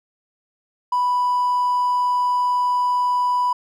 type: tone with hard clipping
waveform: triangle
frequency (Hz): 987.8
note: B5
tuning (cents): 0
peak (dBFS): -17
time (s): 0.92-3.53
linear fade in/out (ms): 5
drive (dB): 4
effects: none